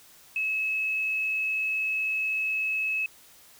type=tone; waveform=sine; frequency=2584 Hz; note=E7; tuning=35 cents flat; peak=-25 dBFS; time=0.36-3.06 s; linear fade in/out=2 ms; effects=white hiss -54 dBFS RMS until 3.59 s